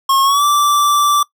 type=tone with pitch glide; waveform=square; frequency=1083 to 1167.5 Hz; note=C#6 to D6; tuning=-41 to -11 cents; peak=-11 dBFS; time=0.09-1.23 s; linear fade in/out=5 ms; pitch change=+130 cents; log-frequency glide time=0.23-0.44 s; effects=noise-tail reverb RT60 0.1 s tail -20 dB re dry